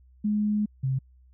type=tone pair in turn; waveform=sine; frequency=209.9 / 132.47 Hz; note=G#3 / C3; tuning=+19 / +22 cents; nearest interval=minor sixth; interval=797 cents; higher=first; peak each=-22 / -23 dBFS; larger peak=first; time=0.24-0.66 / 0.83-0.99 s; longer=first; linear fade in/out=10 ms; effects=added 63 Hz sine -53 dBFS peak until 1.33 s